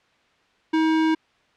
square tone, 318.4 Hz, D#4, 40 cents sharp, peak -18 dBFS, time 0.73-1.15 s, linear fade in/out 10 ms, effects white hiss -61 dBFS RMS until 1.56 s + low-pass 3000 Hz 12 dB/octave

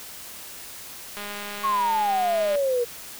click train, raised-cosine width 0.3 ms, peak -19 dBFS, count 285, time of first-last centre 1.17-2.555 s, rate 205 Hz
sine exponential sweep, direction down, 1109 to 470 Hz, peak -20 dBFS, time 1.63-2.85 s, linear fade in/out 20 ms
effects white hiss -40 dBFS RMS until 3.19 s

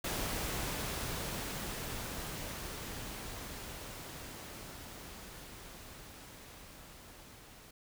pink noise with level ramp, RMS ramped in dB -36 to -55 dBFS, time 0.04-7.71 s, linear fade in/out 5 ms, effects none

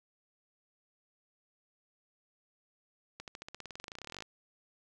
accelerating click train, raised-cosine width 0.2 ms, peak -26 dBFS, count 26, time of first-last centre 3.2-4.223 s, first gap 78 ms, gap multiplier 0.94, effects none

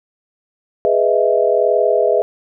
sine chord, E major seventh, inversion first, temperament equal with one note detuned, 415.3 / 493.9 / 622.3 / 663.8 Hz, G#4 / B4 / D#5 / E5, 0 / 0 / 0 / +12 cents, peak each -17 dBFS, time 0.85-2.22 s, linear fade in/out 0 ms, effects none

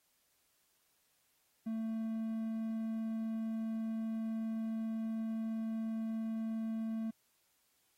triangle tone, 223.1 Hz, A3, 24 cents sharp, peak -33 dBFS, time 1.66-7.11 s, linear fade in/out 10 ms, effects white hiss -75 dBFS RMS until 7.97 s + AAC 48 kbps

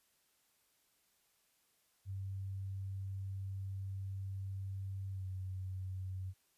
sine tone with pitch glide, 96.8 to 93.88 Hz, G2 to F#2, -21 to +26 cents, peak -39 dBFS, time 2.05-6.34 s, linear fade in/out 50 ms, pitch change -53 cents, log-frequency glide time 5.11-5.26 s, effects white hiss -75 dBFS RMS until 6.57 s + resampled to 32000 Hz

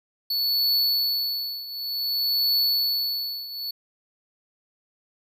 square tone with tremolo, 4435 Hz, C#8, in tune, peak -19 dBFS, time 0.3-3.71 s, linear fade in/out 5 ms, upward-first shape triangle, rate 0.55 Hz, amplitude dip 85%, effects none

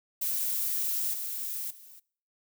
violet noise with level steps, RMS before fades -30 / -35 / -51 dBFS, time 0.21-2 s, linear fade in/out 10 ms, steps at 1.13 / 1.7 s, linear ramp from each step 10 ms, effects noise-tail reverb RT60 0.5 s tail -22 dB re dry

